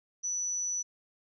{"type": "tone", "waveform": "sine", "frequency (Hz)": 5940, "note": "F#8", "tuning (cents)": 6, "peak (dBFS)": -30, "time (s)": [0.23, 0.83], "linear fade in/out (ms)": 20, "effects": []}